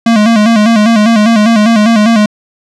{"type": "tone with vibrato", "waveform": "square", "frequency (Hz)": 220, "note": "A3", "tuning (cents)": 0, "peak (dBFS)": -5, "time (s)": [0.06, 2.26], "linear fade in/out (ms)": 5, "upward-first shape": "square", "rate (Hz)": 5, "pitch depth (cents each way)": 79, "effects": ["low-pass 6000 Hz 12 dB/octave"]}